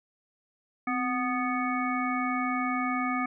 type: harmonic tone with a mistuned harmonic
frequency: 246.9 Hz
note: B3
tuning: in tune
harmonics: 1 / 3 / 5 / 7 / 9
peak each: -30 / -34 / -31 / -40 / -34 dBFS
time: 0.87-3.26 s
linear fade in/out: 5 ms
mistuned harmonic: 1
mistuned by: +70 cents
effects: none